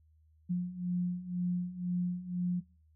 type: beating tone pair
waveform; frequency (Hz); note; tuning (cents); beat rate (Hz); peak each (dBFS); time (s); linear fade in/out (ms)
sine; 176.8 / 178.8; F3 / F3; +22 / +41; 2; -36 / -32; 0.49-2.61; 20
effects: noise-tail reverb RT60 0.4 s tail -23 dB re dry + added 78 Hz sine -62 dBFS peak until 2.95 s